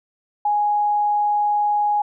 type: tone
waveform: sine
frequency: 830.6 Hz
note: G#5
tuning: in tune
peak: -16 dBFS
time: 0.45-2.02 s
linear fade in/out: 5 ms
effects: none